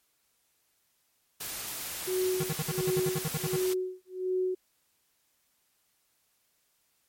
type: noise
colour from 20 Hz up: white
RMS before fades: -37 dBFS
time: 1.4-3.74 s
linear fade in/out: 10 ms
type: tone with tremolo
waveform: sine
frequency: 370 Hz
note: F#4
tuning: in tune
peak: -25 dBFS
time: 2.07-4.55 s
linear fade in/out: 10 ms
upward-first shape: sine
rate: 1.4 Hz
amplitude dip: 100%
type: tone bursts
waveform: square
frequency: 155.56 Hz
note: D#3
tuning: in tune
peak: -29 dBFS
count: 13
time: 2.4-3.564 s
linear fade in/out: 5 ms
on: 36 ms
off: 58 ms
effects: white hiss -72 dBFS RMS until 7.08 s + MP3 64 kbps